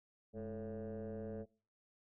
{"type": "tone with frequency modulation", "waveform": "sine", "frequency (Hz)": 327.2, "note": "E4", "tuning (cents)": -13, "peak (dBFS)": -39, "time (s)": [0.33, 1.46], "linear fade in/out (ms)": 50, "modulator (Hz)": 115, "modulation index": 2.1, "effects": ["noise-tail reverb RT60 0.4 s tail -23 dB re dry", "tanh soft clip ceiling -40 dBFS"]}